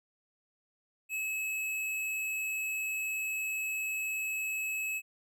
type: tone with hard clipping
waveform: sine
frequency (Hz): 2583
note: E7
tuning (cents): -36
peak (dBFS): -33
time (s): 1.09-5.02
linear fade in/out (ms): 50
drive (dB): 18
effects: none